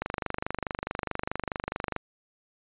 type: click train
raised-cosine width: 0.5 ms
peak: -14 dBFS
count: 49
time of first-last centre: 0.02-1.963 s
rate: 24.7 Hz
effects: resampled to 8000 Hz